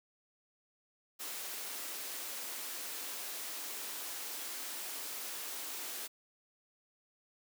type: high-pass noise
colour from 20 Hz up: white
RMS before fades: -42 dBFS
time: 1.19-6.08 s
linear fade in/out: 20 ms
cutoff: 260 Hz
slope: 24 dB/octave
effects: none